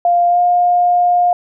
sine tone with pitch glide, 698.5 to 709.1 Hz, F5 to F5, 0 to +26 cents, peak -9 dBFS, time 0.05-1.33 s, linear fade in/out 2 ms, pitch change +26 cents, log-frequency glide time 0.28-0.39 s, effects none

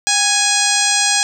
harmonic tone with a mistuned harmonic, 830.6 Hz, G#5, in tune, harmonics 1 / 2 / 3 / 4 / 5 / 6 / 7 / 8 / 9 / 10, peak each -22 / -22 / -22 / -22 / -22 / -22 / -22 / -22 / -22 / -22 dBFS, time 0.07-1.23 s, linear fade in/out 0 ms, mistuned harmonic 1, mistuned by -55 cents, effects 7-bit

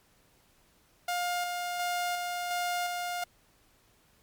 sawtooth tone with tremolo, 708 Hz, F5, 23 cents sharp, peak -25 dBFS, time 1.08-3.24 s, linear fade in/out 5 ms, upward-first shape square, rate 1.4 Hz, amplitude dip 30%, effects pink hiss -65 dBFS RMS until 4.22 s + MP3 96 kbps

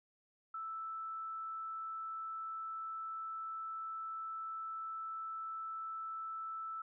sine tone, 1318.5 Hz, E6, in tune, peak -40 dBFS, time 0.54-6.82 s, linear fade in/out 5 ms, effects none

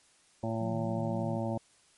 harmonic tone, 112.9 Hz, A2, 45 cents sharp, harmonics 1 / 2 / 3 / 5 / 6 / 7 / 8, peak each -35 / -35 / -39 / -37 / -41 / -43 / -44 dBFS, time 0.43-1.58 s, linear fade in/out 5 ms
sine tone with vibrato, 167.1 Hz, E3, 24 cents sharp, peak -36 dBFS, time 0.6-1.38 s, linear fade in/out 20 ms, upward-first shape square, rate 4 Hz, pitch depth 110 cents each way
effects white hiss -64 dBFS RMS until 1.97 s + MP3 48 kbps

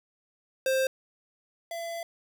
square tone pair in turn, 527 / 674.2 Hz, C5 / E5, +12 / +39 cents, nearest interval major third, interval 427 cents, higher second, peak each -24 / -34 dBFS, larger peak first, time 0.66-0.87 / 1.71-2.03 s, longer second, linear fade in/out 2 ms, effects 10-bit

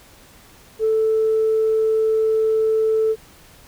sine tone, 440 Hz, A4, in tune, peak -14 dBFS, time 0.79-3.16 s, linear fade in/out 50 ms, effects tanh soft clip ceiling -11 dBFS + pink hiss -48 dBFS RMS until 3.67 s

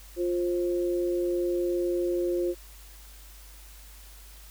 sine tone pair together, 350.9 / 530 Hz, F4 / C5, +8 / +22 cents, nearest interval perfect fifth, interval 714 cents, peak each -25 / -32 dBFS, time 0.16-2.55 s, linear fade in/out 50 ms, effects added 50 Hz sine -47 dBFS peak until 4.5 s + white hiss -52 dBFS RMS until 4.5 s

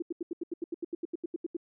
sine tone bursts, 339.6 Hz, F4, 48 cents flat, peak -30 dBFS, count 16, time 0-1.568 s, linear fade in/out 5 ms, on 23 ms, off 80 ms, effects none

